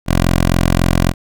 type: tone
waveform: 10% pulse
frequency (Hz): 43.65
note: F1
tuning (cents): 0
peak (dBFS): -3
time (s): 0.06-1.14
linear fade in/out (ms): 50
effects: none